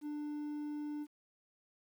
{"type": "tone with quantisation", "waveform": "triangle", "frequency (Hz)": 296.6, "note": "D4", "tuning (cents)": 17, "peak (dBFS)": -36, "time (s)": [0.01, 1.07], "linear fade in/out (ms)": 50, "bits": 11, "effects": []}